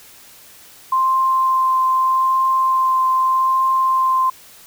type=tone with vibrato; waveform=sine; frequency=1046.5 Hz; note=C6; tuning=in tune; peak=-13 dBFS; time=0.92-4.3 s; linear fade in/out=5 ms; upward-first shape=triangle; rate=0.81 Hz; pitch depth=10 cents each way; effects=white hiss -44 dBFS RMS until 4.66 s